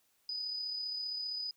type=tone with amplitude modulation; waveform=sine; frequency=4978 Hz; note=D#8; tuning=in tune; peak=-34 dBFS; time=0.29-1.51 s; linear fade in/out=2 ms; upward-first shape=sine; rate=35.2 Hz; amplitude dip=35%; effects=white hiss -73 dBFS RMS until 1.56 s

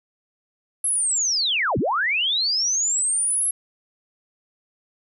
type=linear two-way sweep; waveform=sine; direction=down then up; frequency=11175 to 81.8 to 11175 Hz; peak=-19 dBFS; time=0.84-3.51 s; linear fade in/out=5 ms; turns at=1.78 s; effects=none

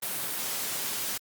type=high-pass noise; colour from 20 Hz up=white; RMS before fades=-32 dBFS; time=0.02-1.18 s; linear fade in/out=10 ms; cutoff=110 Hz; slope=96 dB/octave; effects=Opus 32 kbps

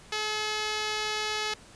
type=tone; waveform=5% pulse; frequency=427.6 Hz; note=A4; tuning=49 cents flat; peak=-17 dBFS; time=0.12-1.54 s; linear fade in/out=5 ms; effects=pink hiss -52 dBFS RMS until 1.75 s + resampled to 22050 Hz

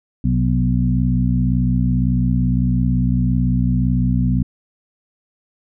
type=harmonic tone with a mistuned harmonic; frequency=61.74 Hz; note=B1; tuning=in tune; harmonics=1 / 2 / 3 / 4; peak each=-20 / -18 / -20 / -21 dBFS; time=0.24-4.43 s; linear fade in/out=5 ms; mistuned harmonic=2; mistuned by=+53 cents; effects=none

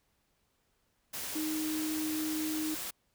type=tone in noise; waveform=sine; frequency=311 Hz; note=D#4; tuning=1 cent flat; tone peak=-32 dBFS; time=1.35-2.75 s; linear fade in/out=10 ms; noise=white; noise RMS=-39 dBFS; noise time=1.13-2.91 s; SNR=+4 dB; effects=pink hiss -75 dBFS RMS until 3.14 s

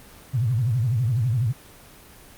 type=tone with vibrato; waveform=sine; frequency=119 Hz; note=A#2; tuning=36 cents sharp; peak=-19 dBFS; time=0.33-1.53 s; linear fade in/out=20 ms; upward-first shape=sine; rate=12 Hz; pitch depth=210 cents each way; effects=pink hiss -47 dBFS RMS until 2.37 s + Opus 24 kbps

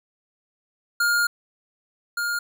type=tone pair in turn; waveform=square; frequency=1414 / 1414 Hz; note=F6 / F6; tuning=+21 / +21 cents; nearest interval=unison; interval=0 cents; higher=neither; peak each=-19 / -24 dBFS; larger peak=first; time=1-1.27 / 2.17-2.39 s; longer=first; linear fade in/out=5 ms; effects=none

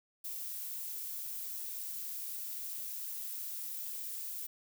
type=noise; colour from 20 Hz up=violet; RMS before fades=-41 dBFS; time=0.24-4.47 s; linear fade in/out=10 ms; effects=none

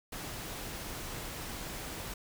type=noise; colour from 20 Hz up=pink; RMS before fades=-41 dBFS; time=0.12-2.14 s; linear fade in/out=5 ms; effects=none

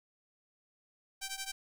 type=ring-modulated tone; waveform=5% pulse; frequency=780 Hz; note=G5; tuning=9 cents flat; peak=-24 dBFS; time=1.21-1.52 s; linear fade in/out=10 ms; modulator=786 Hz; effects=none

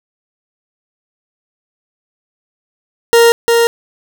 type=tone with echo; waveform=40% pulse; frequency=466.2 Hz; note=A#4; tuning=in tune; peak=-4 dBFS; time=3.13-3.32 s; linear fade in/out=0 ms; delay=350 ms; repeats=1; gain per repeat=-3 dB; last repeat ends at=3.67 s; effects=none

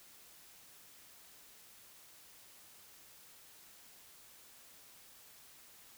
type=silence; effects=white hiss -59 dBFS RMS until 5.97 s

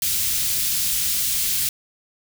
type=band-stop noise; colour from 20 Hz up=white; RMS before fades=-22 dBFS; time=0.02-1.69 s; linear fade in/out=2 ms; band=140 to 3000 Hz; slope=12 dB/octave; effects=none

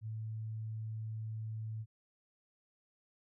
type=tone; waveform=sine; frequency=110 Hz; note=A2; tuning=in tune; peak=-38 dBFS; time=0.01-1.86 s; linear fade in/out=50 ms; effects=none

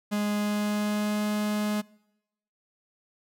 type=tone with pitch glide; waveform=45% pulse; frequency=207.7 to 210 Hz; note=G#3 to G#3; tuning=0 to +19 cents; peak=-25 dBFS; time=0.11-1.82 s; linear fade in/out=20 ms; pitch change=+19 cents; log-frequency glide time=0.35-1.25 s; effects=noise-tail reverb RT60 0.9 s tail -24 dB re dry

